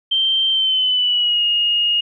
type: tone with pitch glide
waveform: sine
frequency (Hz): 3136 to 2859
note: G7 to F7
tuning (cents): 0 to +40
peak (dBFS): -14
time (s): 0.11-2.01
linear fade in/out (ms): 10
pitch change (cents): -160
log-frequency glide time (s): 0.5-1.44
effects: none